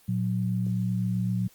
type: tone pair together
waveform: sine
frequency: 115.6 / 183.5 Hz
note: A#2 / F#3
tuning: -14 / -14 cents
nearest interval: minor sixth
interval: 800 cents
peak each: -27 dBFS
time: 0.08-1.48 s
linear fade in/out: 10 ms
effects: white hiss -58 dBFS RMS until 1.54 s + Opus 32 kbps